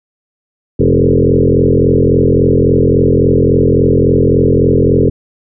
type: tone with frequency modulation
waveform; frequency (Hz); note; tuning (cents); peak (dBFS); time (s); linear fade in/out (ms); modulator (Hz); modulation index
sine; 270; C#4; -45; -6; 0.79-5.1; 10; 43.6; 4.7
effects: none